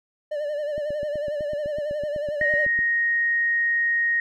triangle tone with vibrato, 592 Hz, D5, 14 cents sharp, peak -23 dBFS, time 0.31-2.66 s, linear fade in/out 10 ms, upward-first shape sine, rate 11 Hz, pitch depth 56 cents each way
click train, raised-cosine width 3 ms, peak -25 dBFS, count 17, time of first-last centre 0.78-2.79 s, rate 7.96 Hz
sine tone, 1869 Hz, A#6, 4 cents sharp, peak -19 dBFS, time 2.41-4.2 s, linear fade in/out 2 ms
effects none

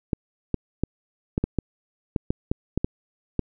clicks, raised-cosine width 3 ms, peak -9 dBFS, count 12, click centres 0.132 / 0.543 / 0.836 / 1.379 / 1.44 / 1.587 / 2.162 / 2.305 / 2.515 / 2.776 / 2.845 / 3.393 s, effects none

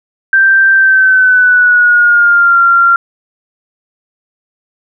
sine tone with pitch glide, 1568 to 1380.9 Hz, G6 to F6, 0 to -20 cents, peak -4 dBFS, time 0.33-2.96 s, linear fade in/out 2 ms, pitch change -220 cents, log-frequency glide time 0.74-2.58 s, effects none

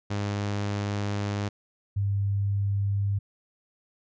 sawtooth / sine tone pair in turn, 102 / 99.9 Hz, G#2 / G2, -31 / +33 cents, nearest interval unison, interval 36 cents, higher first, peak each -23 dBFS, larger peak neither, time 0.1-1.49 / 1.96-3.19 s, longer first, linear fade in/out 10 ms, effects resampled to 16000 Hz

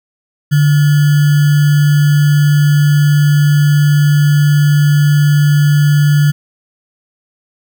sine tone with sample-and-hold, 146.9 Hz, D3, 1 cent sharp, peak -6 dBFS, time 0.51-6.32 s, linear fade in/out 20 ms, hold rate 1575 Hz, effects none

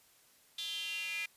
square tone with high-pass filter sweep, 185 Hz, F#3, in tune, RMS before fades -39 dBFS, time 0.58-1.26 s, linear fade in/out 5 ms, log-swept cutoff 3500 to 2300 Hz, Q 7.9, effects white hiss -65 dBFS RMS until 1.36 s + resampled to 32000 Hz

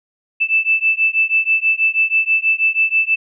sine beating tone pair, 2637 / 2643.2 Hz, E7 / E7, 0 / +4 cents, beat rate 6.2 Hz, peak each -16 dBFS, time 0.4-3.16 s, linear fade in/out 20 ms, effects none

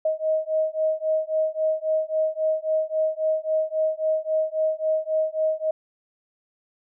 sine beating tone pair, 627 / 630.7 Hz, D#5 / D#5, +13 / +23 cents, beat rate 3.7 Hz, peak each -24 dBFS, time 0.05-5.71 s, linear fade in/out 5 ms, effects none

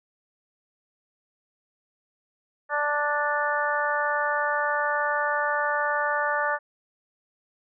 harmonic tone, 293.7 Hz, D4, in tune, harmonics 2 / 3 / 4 / 5 / 6, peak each -29 / -29 / -29 / -29 / -29 dBFS, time 2.69-6.59 s, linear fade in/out 50 ms, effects none

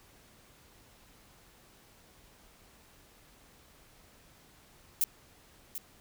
violet noise with echo, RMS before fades -27 dBFS, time 5.01-5.04 s, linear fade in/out 0 ms, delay 740 ms, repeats 1, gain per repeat -11 dB, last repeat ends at 5.78 s, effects pink hiss -60 dBFS RMS until 6 s

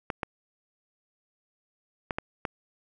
clicks, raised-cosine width 0.5 ms, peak -14 dBFS, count 5, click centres 0.102 / 0.232 / 2.108 / 2.185 / 2.452 s, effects none

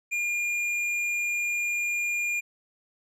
triangle tone with hard clipping, 2413 Hz, D7, 46 cents sharp, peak -27 dBFS, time 0.11-2.41 s, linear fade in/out 20 ms, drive 11 dB, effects none

